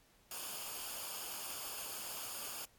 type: noise with comb filter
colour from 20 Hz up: white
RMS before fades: -44 dBFS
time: 0.31-2.65 s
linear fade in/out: 2 ms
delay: 0.51 ms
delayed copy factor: -0.6
effects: pink hiss -68 dBFS RMS until 2.78 s + AAC 64 kbps